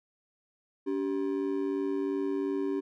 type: ring-modulated tone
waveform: triangle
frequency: 336.4 Hz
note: E4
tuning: 35 cents sharp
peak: -23 dBFS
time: 0.86-2.81 s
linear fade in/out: 20 ms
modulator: 51.4 Hz
effects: none